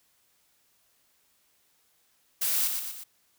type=noise with echo; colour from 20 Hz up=blue; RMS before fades=-27 dBFS; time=2.41-2.68 s; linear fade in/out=10 ms; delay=120 ms; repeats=3; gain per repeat=-5 dB; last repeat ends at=3.04 s; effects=white hiss -68 dBFS RMS until 3.38 s